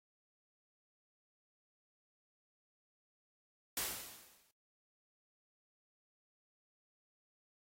white noise with exponential decay, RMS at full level -35 dBFS, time 3.77-4.51 s, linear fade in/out 2 ms, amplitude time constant 160 ms, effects AAC 48 kbps

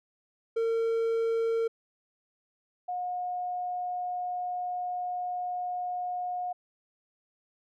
triangle / sine tone pair in turn, 455.8 / 720.6 Hz, A#4 / F#5, -39 / -46 cents, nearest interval minor sixth, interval 793 cents, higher second, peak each -23 / -30 dBFS, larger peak first, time 0.56-1.68 / 2.88-6.53 s, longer second, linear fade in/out 10 ms, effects none

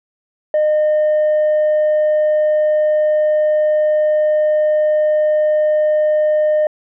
sine tone, 610 Hz, D#5, 34 cents flat, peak -9 dBFS, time 0.54-6.67 s, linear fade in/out 2 ms, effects tanh soft clip ceiling -10 dBFS

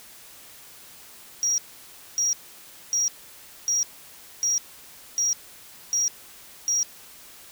triangle tone bursts, 5690 Hz, F8, 31 cents sharp, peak -18 dBFS, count 8, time 1.43-6.83 s, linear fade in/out 0 ms, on 150 ms, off 600 ms, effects tanh soft clip ceiling -16 dBFS + white hiss -47 dBFS RMS until 7.51 s

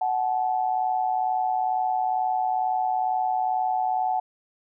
sine tone pair together, 743 / 865.2 Hz, F#5 / A5, +7 / -29 cents, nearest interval minor third, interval 264 cents, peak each -23 / -27 dBFS, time 0.01-4.2 s, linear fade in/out 5 ms, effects none

